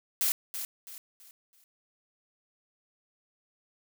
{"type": "noise with echo", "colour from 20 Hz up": "blue", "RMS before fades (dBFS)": -27, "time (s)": [0.21, 0.32], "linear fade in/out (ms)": 0, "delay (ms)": 330, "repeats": 4, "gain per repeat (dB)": -9, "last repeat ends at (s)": 1.64, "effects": []}